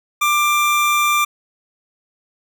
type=tone; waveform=25% pulse; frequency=1185 Hz; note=D6; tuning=15 cents sharp; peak=-10 dBFS; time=0.21-1.25 s; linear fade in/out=10 ms; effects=none